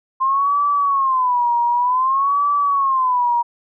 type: tone with vibrato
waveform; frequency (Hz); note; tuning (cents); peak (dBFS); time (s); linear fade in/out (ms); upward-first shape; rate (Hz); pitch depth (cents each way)
sine; 1046.5; C6; 0; -14; 0.2-3.43; 20; sine; 0.54; 170
effects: none